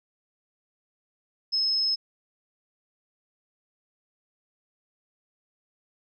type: tone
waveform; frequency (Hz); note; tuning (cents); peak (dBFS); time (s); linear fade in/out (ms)
sine; 5180; E8; -31; -22; 1.52-1.96; 20
effects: none